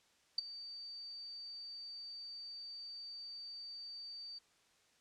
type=tone with ADSR envelope; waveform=sine; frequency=4614 Hz; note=D8; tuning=31 cents flat; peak=-27 dBFS; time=0.38-4.39 s; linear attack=4 ms; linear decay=14 ms; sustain=-18 dB; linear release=12 ms; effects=white hiss -71 dBFS RMS until 5 s + low-pass 7000 Hz 12 dB/octave